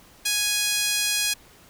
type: tone with high-pass filter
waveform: 5% pulse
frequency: 830 Hz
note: G#5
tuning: 1 cent flat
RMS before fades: -24 dBFS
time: 0.25-1.34 s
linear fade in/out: 10 ms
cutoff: 2200 Hz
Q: 1.2
effects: pink hiss -52 dBFS RMS until 1.69 s